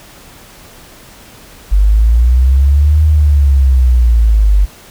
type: linear two-way sweep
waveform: sine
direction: up then down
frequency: 47.89 to 77.78 to 47.89 Hz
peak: -5 dBFS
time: 1.71-4.66 s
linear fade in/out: 20 ms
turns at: 3.04 s
effects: pink hiss -38 dBFS RMS until 4.9 s